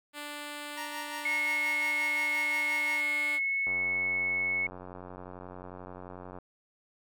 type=tone; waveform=5% pulse; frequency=293.7 Hz; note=D4; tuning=in tune; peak=-27 dBFS; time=0.13-3.4 s; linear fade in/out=50 ms
type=tone with tremolo; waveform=25% pulse; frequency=932.3 Hz; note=A#5; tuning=in tune; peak=-33 dBFS; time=0.77-3.01 s; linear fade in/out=5 ms; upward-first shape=sine; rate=5.7 Hz; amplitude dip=60%
type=tone with pitch glide; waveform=sine; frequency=2174 to 2199 Hz; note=C#7 to C#7; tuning=-34 to -14 cents; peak=-27 dBFS; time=1.25-4.67 s; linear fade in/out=5 ms; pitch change=+20 cents; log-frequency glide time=3.17-3.58 s
type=click train; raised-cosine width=1 ms; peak=-30 dBFS; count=249; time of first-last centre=3.67-6.386 s; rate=91.3 Hz
effects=none

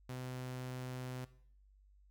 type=tone; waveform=sawtooth; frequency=127.3 Hz; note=C3; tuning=47 cents flat; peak=-38 dBFS; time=0.09-1.25 s; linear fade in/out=5 ms; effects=noise-tail reverb RT60 0.6 s tail -17 dB re dry + added 49 Hz sine -62 dBFS peak until 2.1 s

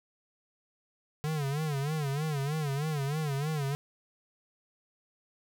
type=tone with vibrato; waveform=square; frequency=146.83 Hz; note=D3; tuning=in tune; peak=-30 dBFS; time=1.24-3.75 s; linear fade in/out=0 ms; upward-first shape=sine; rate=3.2 Hz; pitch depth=130 cents each way; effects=none

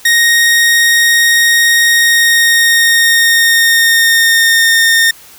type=tone with pitch glide; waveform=sawtooth; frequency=1864.7 to 1829.5 Hz; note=A#6 to A#6; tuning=0 to -33 cents; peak=-3 dBFS; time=0.05-5.11 s; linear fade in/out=5 ms; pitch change=-33 cents; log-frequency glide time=1.9-4.76 s; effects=white hiss -38 dBFS RMS until 5.38 s

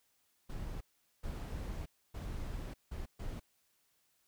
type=noise bursts at uneven times; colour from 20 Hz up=brown; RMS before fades=-41 dBFS; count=5; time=0.49-0.81 / 1.23-1.86 / 2.14-2.74 / 2.91-3.06 / 3.19-3.4 s; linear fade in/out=10 ms; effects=white hiss -75 dBFS RMS until 4.27 s

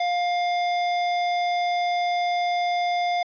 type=tone; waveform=square; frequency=705 Hz; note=F5; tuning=16 cents sharp; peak=-22 dBFS; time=0-3.23 s; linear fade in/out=5 ms; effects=resampled to 11025 Hz + 9-bit

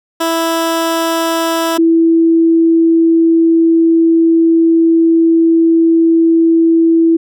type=tone pair in turn; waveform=15% pulse / sine; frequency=329.6 / 329.6 Hz; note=E4 / E4; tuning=0 / 0 cents; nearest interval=unison; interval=0 cents; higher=neither; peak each=-6 dBFS; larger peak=neither; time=0.2-1.78 / 1.78-7.17 s; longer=second; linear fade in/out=10 ms; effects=none

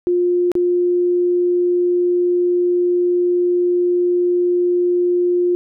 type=tone with dropouts; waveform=sine; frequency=354.1 Hz; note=F4; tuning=24 cents sharp; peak=-13 dBFS; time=0.07-5.55 s; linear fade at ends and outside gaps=0 ms; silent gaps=0.517-0.553 s; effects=none

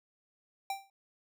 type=tone with exponential decay; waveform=square; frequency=784 Hz; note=G5; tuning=in tune; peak=-31 dBFS; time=0.7-0.9 s; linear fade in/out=2 ms; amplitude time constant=43 ms; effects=none

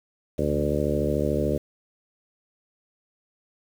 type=harmonic tone with a mistuned harmonic; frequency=73.6 Hz; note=D2; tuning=4 cents sharp; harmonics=1 / 2 / 3 / 4 / 5 / 6 / 7 / 8; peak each=-30 / -30 / -30 / -30 / -30 / -30 / -30 / -30 dBFS; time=0.38-1.58 s; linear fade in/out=10 ms; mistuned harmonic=2; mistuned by=-28 cents; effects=8-bit

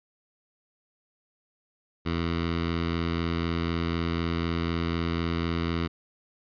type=tone with notch filter; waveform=10% pulse; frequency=84 Hz; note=E2; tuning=33 cents sharp; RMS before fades=-28 dBFS; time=2.05-5.88 s; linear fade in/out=20 ms; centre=560 Hz; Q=1.4; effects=resampled to 11025 Hz

